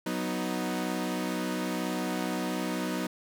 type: chord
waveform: sawtooth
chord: B major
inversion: second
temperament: equal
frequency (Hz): 185 / 246.9 / 311.1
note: F#3 / B3 / D#4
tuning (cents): 0 / 0 / 0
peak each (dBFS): -30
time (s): 0.06-3.07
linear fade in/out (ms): 5
effects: none